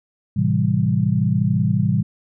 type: chord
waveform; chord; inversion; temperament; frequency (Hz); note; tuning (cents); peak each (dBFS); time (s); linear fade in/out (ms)
sine; A minor seventh; none; equal; 110 / 130.81 / 164.81 / 196; A2 / C3 / E3 / G3; 0 / 0 / 0 / 0; -21; 0.36-2.03; 10
effects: none